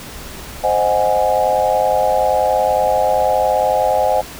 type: chord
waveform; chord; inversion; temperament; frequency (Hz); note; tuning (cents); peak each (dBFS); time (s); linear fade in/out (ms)
sine; Ab dominant seventh; first; equal; 523.3 / 622.3 / 740 / 830.6; C5 / Eb5 / Gb5 / Ab5; 0 / 0 / 0 / 0; -18; 0.63-4.22; 20
effects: added 60 Hz sine -39 dBFS peak until 4.39 s + pink hiss -33 dBFS RMS until 4.39 s